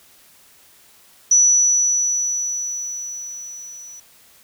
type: tone with level ramp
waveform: sine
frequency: 5920 Hz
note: F#8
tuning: in tune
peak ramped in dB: -9 to -36 dBFS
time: 1.31-4 s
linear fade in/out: 5 ms
effects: white hiss -51 dBFS RMS until 4.43 s